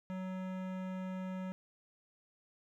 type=tone with hard clipping; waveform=sine; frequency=186.5 Hz; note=F#3; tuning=14 cents sharp; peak=-40 dBFS; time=0.1-1.52 s; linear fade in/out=0 ms; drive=18 dB; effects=none